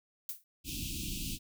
violet noise with exponential decay, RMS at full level -34 dBFS, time 0.29-0.44 s, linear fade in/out 1 ms, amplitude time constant 32 ms
pink band-stop noise, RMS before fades -38 dBFS, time 0.64-1.39 s, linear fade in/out 50 ms, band 340 to 2500 Hz, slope 96 dB/octave
effects none

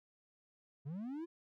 triangle linear sweep, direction up, 130.4 to 347.7 Hz, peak -38 dBFS, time 0.85-1.26 s, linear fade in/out 20 ms, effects none

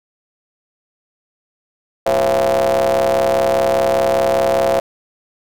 40% pulse ring-modulated tone, 65 Hz, C2, 11 cents flat, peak -9 dBFS, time 2.06-4.8 s, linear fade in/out 5 ms, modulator 605 Hz, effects none

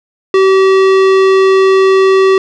sine tone with tanh clipping, 383.2 Hz, G4, 39 cents flat, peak -7 dBFS, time 0.34-2.38 s, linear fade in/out 2 ms, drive 18 dB, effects none

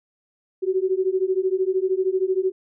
sine beating tone pair, 370 / 383 Hz, F#4 / G4, 0 / -40 cents, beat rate 13 Hz, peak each -22 dBFS, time 0.62-2.52 s, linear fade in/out 20 ms, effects none

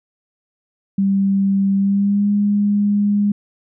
sine tone with pitch glide, 196 to 204.7 Hz, G3 to G#3, 0 to -25 cents, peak -13 dBFS, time 0.98-3.32 s, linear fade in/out 5 ms, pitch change +75 cents, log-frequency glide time 1.76-2.3 s, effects none

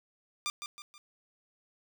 10% pulse tone with echo, 1193 Hz, D6, 27 cents sharp, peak -23 dBFS, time 0.46-0.5 s, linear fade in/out 0 ms, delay 160 ms, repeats 3, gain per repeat -7 dB, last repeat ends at 0.98 s, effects none

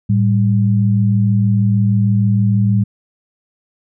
sine tone pair together, 110.51 / 196.9 Hz, A2 / G3, +8 / +8 cents, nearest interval minor seventh, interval 1000 cents, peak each -12 / -15 dBFS, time 0.09-2.84 s, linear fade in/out 10 ms, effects none

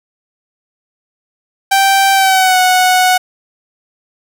sawtooth tone with pitch glide, 781 to 737.2 Hz, G5 to F#5, -7 to -7 cents, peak -4 dBFS, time 1.71-3.18 s, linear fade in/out 10 ms, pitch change -100 cents, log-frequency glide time 2.13-2.58 s, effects none

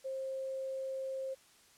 sine tone with quantisation, 531 Hz, C5, 25 cents sharp, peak -36 dBFS, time 0.04-1.35 s, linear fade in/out 20 ms, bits 11, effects white hiss -63 dBFS RMS until 1.77 s + low-pass 10000 Hz 12 dB/octave

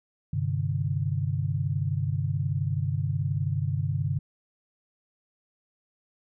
sine chord, G suspended fourth, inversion none, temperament equal with one note detuned, 98 / 130.81 / 149.57 Hz, G2 / C3 / D3, 0 / 0 / +32 cents, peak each -29 dBFS, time 0.33-4.19 s, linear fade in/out 5 ms, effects none

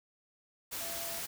sine tone in noise, 673 Hz, E5, 36 cents sharp, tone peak -45 dBFS, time 0.8-1.21 s, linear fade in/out 20 ms, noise white, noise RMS -39 dBFS, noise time 0.71-1.27 s, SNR -9 dB, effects none

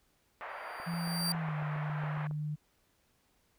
pink band-pass noise, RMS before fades -43 dBFS, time 0.41-2.27 s, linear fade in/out 0 ms, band 630 to 2000 Hz, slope 24 dB/octave
sawtooth tone with exponential growth, 4699 Hz, D8, in tune, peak -27 dBFS, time 0.49-1.32 s, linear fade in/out 2 ms, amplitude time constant 180 ms
click train, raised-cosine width 1 ms, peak -34 dBFS, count 12, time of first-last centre 0.8-2.311 s, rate 7.28 Hz
sine tone with pitch glide, 170 to 150.58 Hz, F3 to D3, -46 to +44 cents, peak -33 dBFS, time 0.86-2.56 s, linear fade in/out 20 ms, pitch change -210 cents, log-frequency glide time 1.3-1.57 s
effects pink hiss -72 dBFS RMS until 3.58 s

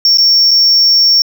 sine tone with dropouts, 5480 Hz, F8, 34 cents flat, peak -3 dBFS, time 0.05-1.22 s, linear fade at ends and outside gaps 1 ms, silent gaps 0.173-0.183 / 0.509-0.513 s, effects tanh soft clip ceiling -4 dBFS

